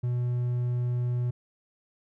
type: tone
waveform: triangle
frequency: 122.5 Hz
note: B2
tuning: 14 cents flat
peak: -23 dBFS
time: 0.03-1.31 s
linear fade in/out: 10 ms
effects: none